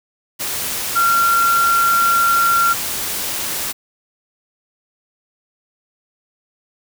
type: tone in noise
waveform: sine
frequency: 1375 Hz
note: F6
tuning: 27 cents flat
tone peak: -12 dBFS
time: 0.95-2.74 s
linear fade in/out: 20 ms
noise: white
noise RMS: -23 dBFS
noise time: 0.39-3.73 s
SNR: +8 dB
effects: none